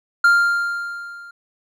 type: tone with level ramp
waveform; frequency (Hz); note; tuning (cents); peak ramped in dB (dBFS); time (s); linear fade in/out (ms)
triangle; 1396.9; F6; 0; -7 to -35; 0.24-1.31; 5
effects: none